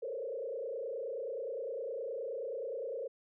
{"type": "tone with frequency modulation", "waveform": "sine", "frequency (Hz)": 499.2, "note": "B4", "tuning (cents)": 19, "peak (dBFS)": -36, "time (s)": [0.02, 3.08], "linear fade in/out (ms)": 10, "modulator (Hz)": 29.6, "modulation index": 2.1, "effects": []}